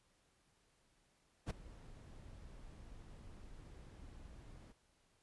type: noise with ADSR envelope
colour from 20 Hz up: brown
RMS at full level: -34 dBFS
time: 1.46-4.73 s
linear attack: 43 ms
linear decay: 10 ms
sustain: -21 dB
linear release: 16 ms
effects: pink hiss -75 dBFS RMS until 5.22 s + resampled to 24000 Hz